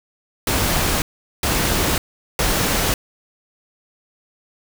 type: noise bursts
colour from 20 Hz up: pink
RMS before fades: -19 dBFS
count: 3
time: 0.47-2.94 s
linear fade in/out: 2 ms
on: 550 ms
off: 410 ms
effects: none